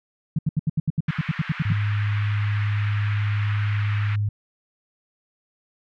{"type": "tone bursts", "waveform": "sine", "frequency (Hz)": 155.56, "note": "D#3", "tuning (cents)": 0, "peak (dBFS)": -17, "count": 14, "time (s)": [0.36, 1.727], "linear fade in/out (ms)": 5, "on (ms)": 28, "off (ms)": 75}
{"type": "band-pass noise", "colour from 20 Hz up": "white", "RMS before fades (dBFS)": -36, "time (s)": [1.08, 4.16], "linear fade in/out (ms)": 5, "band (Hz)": [1200, 2300], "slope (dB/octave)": 24}
{"type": "tone", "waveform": "sine", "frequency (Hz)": 103.83, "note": "G#2", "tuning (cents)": 0, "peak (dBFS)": -20, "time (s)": [1.65, 4.29], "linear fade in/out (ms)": 5}
{"effects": []}